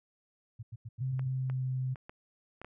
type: tone bursts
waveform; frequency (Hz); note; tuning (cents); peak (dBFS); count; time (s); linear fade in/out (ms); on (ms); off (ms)
sine; 114.4; A#2; -32; -39; 6; 0.59-1.28; 10; 40; 90
type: tone with pitch glide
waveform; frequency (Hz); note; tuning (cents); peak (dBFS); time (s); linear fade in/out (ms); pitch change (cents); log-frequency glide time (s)
sine; 130.81 to 129.46; C3 to C3; 0 to -18; -30; 1-1.95; 20; -18; 1.32-1.62
type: clicks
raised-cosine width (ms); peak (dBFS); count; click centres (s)
0.5; -30; 6; 1.194 / 1.499 / 1.958 / 2.095 / 2.616 / 2.646
effects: none

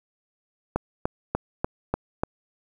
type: click train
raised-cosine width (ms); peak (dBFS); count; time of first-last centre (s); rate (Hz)
1; -9; 6; 0.76-2.235; 3.39
effects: 8-bit

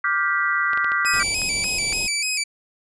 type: chord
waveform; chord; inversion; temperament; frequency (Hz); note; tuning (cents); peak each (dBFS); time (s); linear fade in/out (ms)
sine; G dominant seventh; second; just; 1176 / 1411.2 / 1568 / 1960; D6 / F6 / G6 / B6; +2 / +18 / 0 / -14; -24; 0.04-1.23; 5
type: clicks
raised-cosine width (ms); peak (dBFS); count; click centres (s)
0.3; -17; 9; 0.733 / 0.775 / 0.845 / 0.919 / 1.049 / 1.219 / 1.418 / 1.643 / 1.926
type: tone with vibrato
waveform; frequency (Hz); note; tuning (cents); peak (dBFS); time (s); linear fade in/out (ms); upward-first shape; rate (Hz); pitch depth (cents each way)
15% pulse; 2419; D#7; -49; -14; 1.05-2.44; 10; square; 3.4; 75
type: band-stop noise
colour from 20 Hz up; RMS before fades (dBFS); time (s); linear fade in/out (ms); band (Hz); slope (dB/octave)
pink; -34; 1.13-2.07; 5; 1000 to 2300; 96
effects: resampled to 22050 Hz

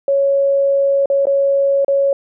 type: tone with dropouts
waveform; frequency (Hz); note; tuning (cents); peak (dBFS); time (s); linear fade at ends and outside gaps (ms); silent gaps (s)
sine; 554.4; C#5; 0; -11; 0.08-2.13; 2; 1.058-1.1 / 1.255-1.269 / 1.847-1.881
effects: none

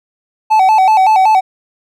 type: tone with vibrato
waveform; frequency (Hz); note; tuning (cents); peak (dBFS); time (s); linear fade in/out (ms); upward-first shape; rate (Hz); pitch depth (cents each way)
triangle; 812; G#5; -39; -4; 0.5-1.41; 20; square; 5.3; 120
effects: none

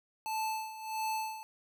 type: tone with tremolo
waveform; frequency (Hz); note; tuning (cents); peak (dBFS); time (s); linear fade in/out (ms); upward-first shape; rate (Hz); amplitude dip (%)
square; 875; A5; -10; -32; 0.26-1.43; 0; sine; 1.5; 75
effects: none

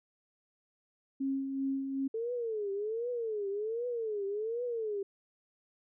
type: tone with tremolo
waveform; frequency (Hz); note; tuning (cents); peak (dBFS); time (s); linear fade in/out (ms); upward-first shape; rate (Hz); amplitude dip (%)
sine; 270.8; C#4; -40; -29; 1.2-2.08; 10; sine; 2.6; 45
type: tone with vibrato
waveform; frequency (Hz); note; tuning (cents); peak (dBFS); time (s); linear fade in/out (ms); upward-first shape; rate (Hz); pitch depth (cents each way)
sine; 440; A4; 0; -32; 2.14-5.03; 5; triangle; 1.3; 210
effects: none

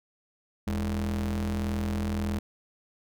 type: ring-modulated tone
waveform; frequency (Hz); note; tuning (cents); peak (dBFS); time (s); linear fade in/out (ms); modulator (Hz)
square; 62.1; B1; +10; -25; 0.67-2.39; 5; 145
effects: none

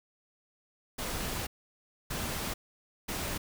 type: noise bursts at uneven times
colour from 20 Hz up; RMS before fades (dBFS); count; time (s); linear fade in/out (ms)
pink; -35; 3; 0.98-1.47 / 2.1-2.54 / 3.08-3.38; 10
effects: none

